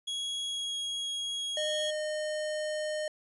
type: tone with pitch glide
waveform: 40% pulse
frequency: 3322 to 3301 Hz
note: G#7 to G#7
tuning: 0 to -11 cents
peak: -31 dBFS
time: 0.07-1.91 s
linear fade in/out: 10 ms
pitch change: -11 cents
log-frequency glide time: 0.47-0.69 s
type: tone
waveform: square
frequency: 612 Hz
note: D#5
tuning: 29 cents flat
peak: -32 dBFS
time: 1.57-3.08 s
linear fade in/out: 2 ms
effects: resampled to 24000 Hz